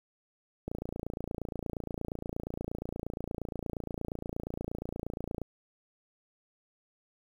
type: click train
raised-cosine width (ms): 2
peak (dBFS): -22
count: 136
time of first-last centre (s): 0.68-5.417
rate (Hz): 28.5
effects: 9-bit